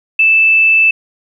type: tone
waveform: sine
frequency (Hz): 2637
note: E7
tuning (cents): 0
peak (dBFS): -6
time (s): 0.19-0.91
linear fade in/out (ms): 5
effects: 8-bit